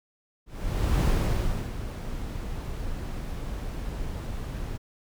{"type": "noise with ADSR envelope", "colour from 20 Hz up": "brown", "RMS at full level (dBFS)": -21, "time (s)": [0.46, 4.78], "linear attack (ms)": 570, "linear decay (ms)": 670, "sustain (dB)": -12, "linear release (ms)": 22, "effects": []}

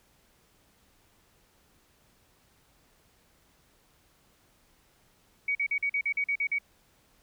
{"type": "tone bursts", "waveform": "sine", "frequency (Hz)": 2253, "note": "C#7", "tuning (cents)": 28, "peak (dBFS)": -25, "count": 10, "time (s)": [5.48, 6.586], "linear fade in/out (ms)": 5, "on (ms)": 71, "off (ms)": 44, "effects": ["pink hiss -65 dBFS RMS until 7.22 s"]}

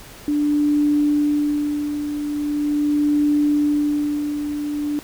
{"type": "tone with tremolo", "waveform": "sine", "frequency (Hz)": 294.3, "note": "D4", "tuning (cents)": 4, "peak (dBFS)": -14, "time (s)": [0.28, 4.99], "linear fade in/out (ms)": 0, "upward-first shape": "sine", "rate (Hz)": 0.41, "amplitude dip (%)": 60, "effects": ["pink hiss -41 dBFS RMS until 5.03 s"]}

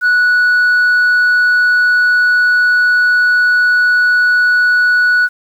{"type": "tone", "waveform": "sine", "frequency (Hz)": 1472, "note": "F#6", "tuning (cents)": -9, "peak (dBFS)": -5, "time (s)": [0.01, 5.29], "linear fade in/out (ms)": 50, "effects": ["tanh soft clip ceiling -7 dBFS", "7-bit"]}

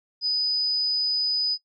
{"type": "tone", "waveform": "sine", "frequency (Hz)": 4985, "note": "D#8", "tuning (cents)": 2, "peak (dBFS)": -21, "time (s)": [0.21, 1.58], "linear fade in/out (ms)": 50, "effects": ["noise-tail reverb RT60 0.1 s tail -24 dB re dry"]}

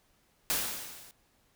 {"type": "noise with level ramp", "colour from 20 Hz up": "white", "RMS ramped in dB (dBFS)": [-28, -54], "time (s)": [0.5, 1.11], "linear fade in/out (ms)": 0, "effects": ["pink hiss -69 dBFS RMS until 1.55 s"]}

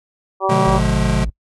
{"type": "harmonic tone", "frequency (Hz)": 191.9, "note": "G3", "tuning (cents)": -37, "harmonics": [2, 3, 4, 5, 6], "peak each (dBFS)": [-21, -21, -21, -21, -21], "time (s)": [0.4, 0.81], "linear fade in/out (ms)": 50}
{"type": "chord", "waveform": "square", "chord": "B diminished seventh", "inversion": "none", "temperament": "just", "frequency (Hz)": [123.47, 148.16, 177.8, 213.4], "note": ["B2", "D3", "F3", "Ab3"], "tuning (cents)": [0, 16, 31, 47], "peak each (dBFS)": -22, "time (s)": [0.49, 1.25], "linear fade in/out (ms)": 10}
{"type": "tone", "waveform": "triangle", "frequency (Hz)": 54.3, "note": "A1", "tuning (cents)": -22, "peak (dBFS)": -17, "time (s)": [0.67, 1.3], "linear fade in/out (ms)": 5}
{"effects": ["noise-tail reverb RT60 0.1 s tail -23 dB re dry", "resampled to 24000 Hz"]}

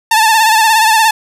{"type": "tone with vibrato", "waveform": "sawtooth", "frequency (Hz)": 884, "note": "A5", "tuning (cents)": 8, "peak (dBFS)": -3, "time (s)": [0.11, 1.11], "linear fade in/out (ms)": 5, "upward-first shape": "sine", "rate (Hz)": 17, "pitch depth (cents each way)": 57, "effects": ["resampled to 32000 Hz", "7-bit"]}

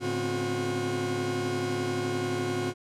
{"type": "tone cluster", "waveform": "40% pulse", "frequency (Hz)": [107.2, 141.8, 254.8, 266.4, 361.5], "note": ["A2", "C#3", "C4", "C4", "F#4"], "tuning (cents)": [-45, 40, -46, 31, -40], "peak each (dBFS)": [-35, -37, -36, -36, -29], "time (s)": [0, 2.74], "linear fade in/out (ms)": 50, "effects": ["low-pass 9000 Hz 12 dB/octave"]}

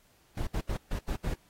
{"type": "noise bursts at uneven times", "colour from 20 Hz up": "brown", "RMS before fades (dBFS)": -31, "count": 6, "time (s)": [[0.37, 0.47], [0.54, 0.61], [0.69, 0.77], [0.91, 0.99], [1.08, 1.16], [1.24, 1.34]], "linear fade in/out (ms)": 5, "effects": ["pink hiss -65 dBFS RMS until 1.49 s", "AAC 48 kbps"]}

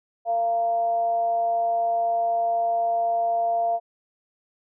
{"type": "tone with frequency modulation", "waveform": "sine", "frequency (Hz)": 689, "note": "F5", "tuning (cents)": -24, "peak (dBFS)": -20, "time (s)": [0.25, 3.8], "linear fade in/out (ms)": 50, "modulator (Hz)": 233, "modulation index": 0.26, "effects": []}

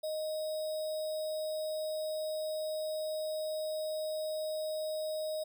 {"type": "tone with sample-and-hold", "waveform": "sine", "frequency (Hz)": 622.3, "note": "D#5", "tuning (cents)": 0, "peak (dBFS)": -33, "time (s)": [0.03, 5.44], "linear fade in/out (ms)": 10, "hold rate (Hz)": 4410, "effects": []}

